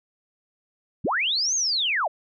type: linear two-way sweep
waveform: sine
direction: up then down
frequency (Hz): 73.42 to 6610 to 526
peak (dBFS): -21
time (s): 1.04-2.08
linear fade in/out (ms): 10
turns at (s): 1.55
effects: none